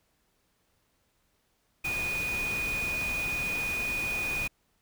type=tone in noise; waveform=sine; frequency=2470 Hz; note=D#7; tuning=13 cents flat; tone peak=-29 dBFS; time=1.84-4.48 s; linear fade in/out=10 ms; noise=pink; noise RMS=-38 dBFS; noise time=1.84-4.48 s; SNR=+6 dB; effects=pink hiss -72 dBFS RMS until 4.81 s